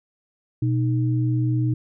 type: tone pair together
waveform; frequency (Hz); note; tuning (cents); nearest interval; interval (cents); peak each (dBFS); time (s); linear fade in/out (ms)
sine; 122.6 / 309.6; B2 / D#4; -12 / -9; octave + major third; 1603; -19 / -26; 0.62-1.74; 5
effects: none